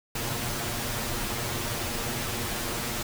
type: noise with comb filter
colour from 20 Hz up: pink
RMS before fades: -31 dBFS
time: 0.15-3.03 s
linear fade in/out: 5 ms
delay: 8.5 ms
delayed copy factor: +0.9
effects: none